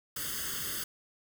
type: noise with comb filter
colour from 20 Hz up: white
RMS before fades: -36 dBFS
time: 0.16-0.84 s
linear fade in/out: 5 ms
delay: 0.62 ms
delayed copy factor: +0.95
effects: none